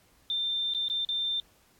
sine tone with dropouts, 3584 Hz, A7, 31 cents sharp, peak -27 dBFS, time 0.3-1.4 s, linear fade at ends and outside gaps 1 ms, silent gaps 0.737-0.747 / 0.883-0.899 / 1.049-1.089 s, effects pink hiss -63 dBFS RMS until 1.79 s + AAC 64 kbps

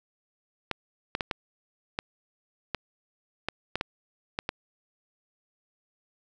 clicks, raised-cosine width 0.3 ms, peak -12 dBFS, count 11, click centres 0.713 / 1.151 / 1.208 / 1.312 / 1.989 / 2.747 / 3.486 / 3.756 / 3.811 / 4.389 / 4.491 s, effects none

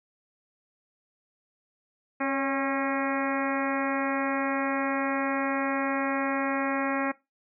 harmonic tone with a mistuned harmonic, 271.8 Hz, C#4, 34 cents flat, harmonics 1 / 2 / 3 / 4 / 5 / 6 / 7 / 8 / 9, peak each -29 / -32 / -34 / -35 / -36 / -37 / -37 / -38 / -39 dBFS, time 2.2-7.12 s, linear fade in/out 10 ms, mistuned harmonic 2, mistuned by +35 cents, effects noise-tail reverb RT60 0.2 s tail -18 dB re dry

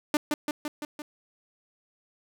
sawtooth tone with echo, 298.5 Hz, D4, 28 cents sharp, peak -17 dBFS, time 0.14-0.17 s, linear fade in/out 2 ms, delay 170 ms, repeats 5, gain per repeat -3 dB, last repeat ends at 1.02 s, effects none

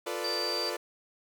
sawtooth chord, B half-diminished seventh, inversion second, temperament equal, 349.2 / 440 / 493.9 / 587.3 Hz, F4 / A4 / B4 / D5, 0 / 0 / 0 / 0 cents, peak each -34 dBFS, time 0.06-0.77 s, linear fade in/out 10 ms
sine tone, 4660 Hz, D8, 14 cents flat, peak -31 dBFS, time 0.24-0.7 s, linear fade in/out 5 ms
effects 10-bit

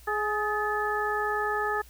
harmonic tone with a mistuned harmonic, 420 Hz, G#4, 19 cents sharp, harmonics 1 / 2 / 3 / 4, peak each -31 / -31 / -31 / -31 dBFS, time 0.07-1.82 s, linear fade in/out 10 ms, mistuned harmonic 4, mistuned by +52 cents, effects added 60 Hz sine -50 dBFS peak until 1.89 s + white hiss -56 dBFS RMS until 1.89 s

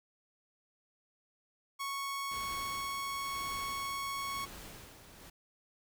sawtooth tone, 1106 Hz, C#6, 4 cents flat, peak -32 dBFS, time 1.79-4.46 s, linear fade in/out 20 ms
pink noise with tremolo, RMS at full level -48 dBFS, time 2.31-5.3 s, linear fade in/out 5 ms, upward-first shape sine, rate 1 Hz, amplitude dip 60%
effects none

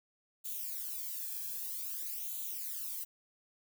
violet noise with flanger, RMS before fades -40 dBFS, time 0.44-3.05 s, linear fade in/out 20 ms, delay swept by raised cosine 0.28 to 1.22 ms, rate 0.52 Hz, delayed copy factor +0.95, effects none

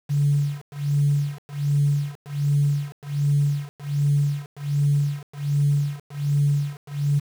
sine tone with tremolo, 143.7 Hz, D3, 37 cents flat, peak -15 dBFS, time 0.09-7.2 s, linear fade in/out 20 ms, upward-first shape sine, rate 1.3 Hz, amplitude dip 100%, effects tanh soft clip ceiling -11 dBFS + 7-bit

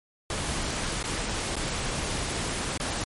pink noise with dropouts, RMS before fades -30 dBFS, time 0.3-3.04 s, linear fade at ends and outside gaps 2 ms, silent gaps 1.029-1.039 / 1.557-1.564 / 2.776-2.799 s, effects MP3 48 kbps

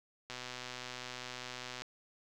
click train, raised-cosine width 0.2 ms, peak -25 dBFS, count 191, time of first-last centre 0.3-1.82 s, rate 125 Hz, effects none

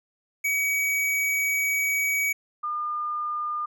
square / sine tone pair in turn, 2266 / 1209.4 Hz, C#7 / D#6, +37 / -50 cents, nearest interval major seventh, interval 1087 cents, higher first, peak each -23 / -26 dBFS, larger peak first, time 0.44-2.33 / 2.63-3.66 s, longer first, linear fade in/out 10 ms, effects none

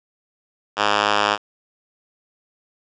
5% pulse tone with band-pass filter, 103.83 Hz, G#2, in tune, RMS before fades -19 dBFS, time 0.76-1.38 s, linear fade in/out 50 ms, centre 2000 Hz, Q 0.71, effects resampled to 16000 Hz + 7-bit

